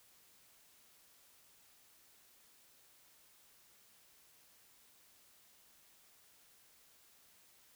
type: silence
effects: white hiss -66 dBFS RMS until 7.75 s